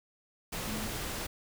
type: tone in noise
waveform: sine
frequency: 214.6 Hz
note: A3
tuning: 43 cents flat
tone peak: -38 dBFS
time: 0.67-0.87 s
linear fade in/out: 10 ms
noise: pink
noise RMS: -37 dBFS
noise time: 0.52-1.27 s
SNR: -4 dB
effects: none